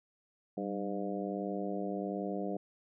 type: harmonic tone with a mistuned harmonic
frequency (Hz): 101.3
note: G#2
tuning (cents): -43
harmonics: 2 / 3 / 4 / 5 / 6 / 7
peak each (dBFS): -38 / -40 / -41 / -42 / -43 / -43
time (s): 0.57-2.57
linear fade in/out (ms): 5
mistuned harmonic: 2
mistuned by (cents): -78
effects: none